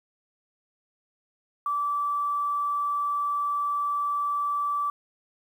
sine tone with quantisation, 1160 Hz, D6, 22 cents flat, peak -24 dBFS, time 1.66-4.9 s, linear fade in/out 2 ms, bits 9, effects none

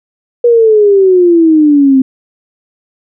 sine exponential sweep, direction down, 483.9 to 260 Hz, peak -3 dBFS, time 0.44-2.02 s, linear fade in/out 5 ms, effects none

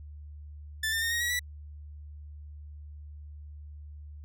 sawtooth tone with pitch steps, 1760 / 1798 / 1836.9 / 1876.5 / 1917.1 / 1958.5 Hz, A6 / A6 / A#6 / A#6 / A#6 / B6, 0 / +37 / -26 / +11 / +48 / -15 cents, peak -24 dBFS, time 0.83-1.394 s, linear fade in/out 5 ms, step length 94 ms, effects added 74 Hz sine -42 dBFS peak until 4.24 s

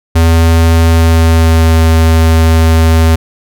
square tone with pitch glide, 82.41 to 81.23 Hz, E2 to E2, 0 to -25 cents, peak -5 dBFS, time 0.15-3.16 s, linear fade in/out 10 ms, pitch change -25 cents, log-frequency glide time 0.88-1.78 s, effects none

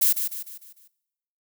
violet noise with echo, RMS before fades -19 dBFS, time 0.01-0.13 s, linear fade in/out 10 ms, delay 150 ms, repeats 5, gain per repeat -7 dB, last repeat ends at 0.88 s, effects noise-tail reverb RT60 0.9 s tail -20 dB re dry

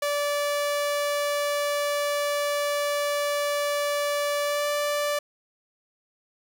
sawtooth tone with pitch glide, 580 to 585 Hz, D5 to D5, -22 to -7 cents, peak -20 dBFS, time 0.02-5.19 s, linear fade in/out 5 ms, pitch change +15 cents, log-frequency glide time 4.44-4.67 s, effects none

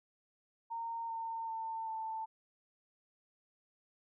sine tone with pitch steps, 920 / 908.9 / 897.9 / 887.1 Hz, A#5 / A#5 / A5 / A5, -23 / -44 / +35 / +14 cents, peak -37 dBFS, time 0.7-2.26 s, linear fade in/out 20 ms, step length 390 ms, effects none

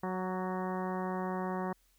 harmonic tone with a mistuned harmonic, 185 Hz, F#3, in tune, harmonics 1 / 2 / 3 / 4 / 5 / 6 / 7 / 8 / 9 / 10, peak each -36 / -39 / -43 / -41 / -42 / -43 / -54 / -51 / -54 / -50 dBFS, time 0.03-1.73 s, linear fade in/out 5 ms, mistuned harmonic 6, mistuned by +17 cents, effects added 43 Hz sine -69 dBFS peak until 1.98 s + white hiss -71 dBFS RMS until 1.98 s

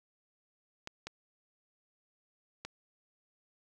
clicks, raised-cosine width 0.2 ms, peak -23 dBFS, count 3, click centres 0.874 / 1.07 / 2.65 s, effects none

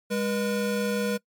square tone pair together, 203.7 / 483.7 Hz, G#3 / B4, -33 / -36 cents, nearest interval octave + minor third, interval 1497 cents, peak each -28 dBFS, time 0.1-1.18 s, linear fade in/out 20 ms, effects noise-tail reverb RT60 0.1 s tail -23 dB re dry + MP3 96 kbps

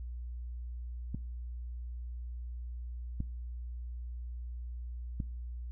clicks, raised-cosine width 5 ms, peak -23 dBFS, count 3, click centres 1.146 / 3.204 / 5.202 s, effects noise-tail reverb RT60 0.5 s tail -22 dB re dry + added 60 Hz sine -38 dBFS peak until 5.71 s

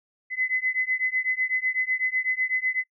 sine beating tone pair, 2024 / 2032 Hz, B6 / B6, +42 / +49 cents, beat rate 8 Hz, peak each -26 / -26 dBFS, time 0.3-2.84 s, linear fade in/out 50 ms, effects noise-tail reverb RT60 0.1 s tail -21 dB re dry

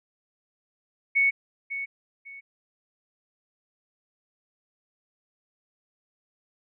sine tone with echo, 2217 Hz, C#7, in tune, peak -18 dBFS, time 1.15-1.31 s, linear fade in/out 20 ms, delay 550 ms, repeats 2, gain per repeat -11 dB, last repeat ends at 2.41 s, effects none

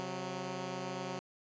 10% pulse tone pair together, 132.7 / 184.15 Hz, C3 / F#3, +25 / -8 cents, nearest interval tritone, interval 567 cents, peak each -34 / -31 dBFS, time 0-1.19 s, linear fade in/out 0 ms, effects resampled to 16000 Hz

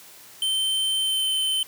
square tone with pitch glide, 3100 to 3073 Hz, G7 to G7, -20 to -35 cents, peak -22 dBFS, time 0.42-1.63 s, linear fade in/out 2 ms, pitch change -15 cents, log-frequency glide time 0.98-1.31 s, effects white hiss -47 dBFS RMS until 1.67 s + high-pass 60 Hz 12 dB/octave

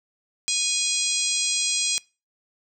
harmonic tone, 824 Hz, G#5, 14 cents flat, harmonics 3 / 4 / 5 / 6 / 7 / 8 / 9 / 10, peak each -30 / -30 / -30 / -30 / -30 / -30 / -30 / -30 dBFS, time 0.48-1.98 s, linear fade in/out 0 ms, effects noise-tail reverb RT60 0.3 s tail -24 dB re dry

